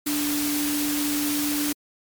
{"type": "tone in noise", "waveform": "sine", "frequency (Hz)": 292.8, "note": "D4", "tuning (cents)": -5, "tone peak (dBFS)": -24, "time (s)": [0.06, 1.73], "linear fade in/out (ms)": 10, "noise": "white", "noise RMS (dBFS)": -28, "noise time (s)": [0.06, 1.73], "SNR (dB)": 1, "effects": ["MP3 96 kbps"]}